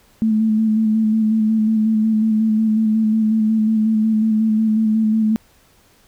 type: tone with vibrato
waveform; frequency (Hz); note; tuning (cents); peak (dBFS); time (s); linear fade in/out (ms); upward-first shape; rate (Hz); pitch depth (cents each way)
sine; 218.6; A3; -11; -13; 0.22-5.36; 0; square; 5.5; 22
effects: pink hiss -54 dBFS RMS until 6.07 s